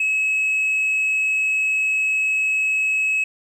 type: tone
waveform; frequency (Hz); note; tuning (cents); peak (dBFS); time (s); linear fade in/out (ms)
sine; 2573; E7; -43; -15; 0-3.24; 5
effects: tanh soft clip ceiling -16 dBFS + 9-bit